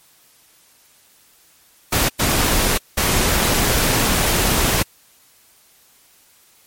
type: noise bursts at uneven times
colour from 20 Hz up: pink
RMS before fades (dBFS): -17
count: 3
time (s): 1.92-2.09 / 2.19-2.78 / 2.97-4.83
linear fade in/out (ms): 10
effects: white hiss -53 dBFS RMS until 6.66 s + MP3 64 kbps